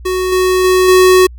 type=tone with level steps; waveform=square; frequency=370 Hz; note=F#4; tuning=in tune; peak=-14 / -10 / -8 / -5 dBFS; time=0.05-1.27 s; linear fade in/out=10 ms; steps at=0.32 / 0.64 / 0.88 s; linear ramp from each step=5 ms; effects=added 60 Hz sine -29 dBFS peak until 1.38 s